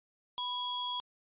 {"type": "tone pair together", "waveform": "sine", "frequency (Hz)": [987.8, 3323], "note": ["B5", "G#7"], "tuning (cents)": [0, 0], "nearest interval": "octave + major sixth", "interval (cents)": 2100, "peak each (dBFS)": [-37, -35], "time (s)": [0.38, 1], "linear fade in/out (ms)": 0, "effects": ["resampled to 8000 Hz"]}